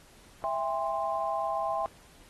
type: chord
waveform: sine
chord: C major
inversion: first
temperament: equal with one note detuned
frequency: 659.3 / 804.2 / 1046.5 Hz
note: E5 / G5 / C6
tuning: 0 / +44 / 0 cents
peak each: -32 / -32 / -33 dBFS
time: 0.44-1.86 s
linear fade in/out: 0 ms
effects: pink hiss -57 dBFS RMS until 2.29 s + AAC 32 kbps